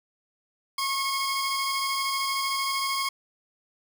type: tone cluster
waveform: 35% pulse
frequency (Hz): 1088 / 2189 / 3248 / 4939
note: C#6 / C#7 / G#7 / D#8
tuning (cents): -33 / -22 / -39 / -14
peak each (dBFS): -26 / -34 / -34 / -31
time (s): 0.78-3.09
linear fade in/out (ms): 5
effects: none